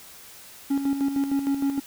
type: tone with tremolo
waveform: triangle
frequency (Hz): 277.2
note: C#4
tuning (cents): 0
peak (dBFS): -18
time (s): 0.7-1.8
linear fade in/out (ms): 10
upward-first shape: square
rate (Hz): 6.5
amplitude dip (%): 55
effects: white hiss -46 dBFS RMS until 1.86 s